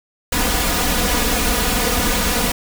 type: noise with comb filter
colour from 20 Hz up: pink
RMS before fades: -18 dBFS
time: 0.32-2.52 s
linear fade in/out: 5 ms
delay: 4.1 ms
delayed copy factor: +0.9
effects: none